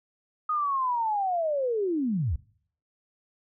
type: linear sweep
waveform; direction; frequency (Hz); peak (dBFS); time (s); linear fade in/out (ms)
sine; down; 1253 to 58.27; -24; 0.49-2.36; 5
effects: noise-tail reverb RT60 0.6 s tail -23 dB re dry